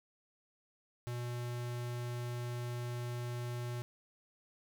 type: tone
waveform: square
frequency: 121.2 Hz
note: B2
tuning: 32 cents flat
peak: -38 dBFS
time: 1.07-3.82 s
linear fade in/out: 0 ms
effects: none